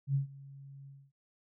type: tone with ADSR envelope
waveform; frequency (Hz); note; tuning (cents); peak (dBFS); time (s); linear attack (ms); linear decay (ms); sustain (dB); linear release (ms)
sine; 138.1; C#3; -6; -25; 0.07-1.12; 77; 120; -22; 250
effects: none